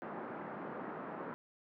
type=band-pass noise; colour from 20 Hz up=pink; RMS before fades=-44 dBFS; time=0.02-1.34 s; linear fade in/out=0 ms; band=190 to 1500 Hz; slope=24 dB/octave; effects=none